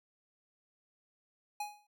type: tone with exponential decay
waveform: square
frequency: 832 Hz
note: G#5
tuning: 3 cents sharp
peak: -34 dBFS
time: 1.6-1.87 s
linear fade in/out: 5 ms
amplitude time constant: 57 ms
effects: none